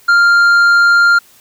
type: tone with tanh clipping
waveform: triangle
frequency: 1396.9 Hz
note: F6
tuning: in tune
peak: -7 dBFS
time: 0.08-1.19 s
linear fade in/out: 10 ms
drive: 10 dB
effects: white hiss -46 dBFS RMS until 1.4 s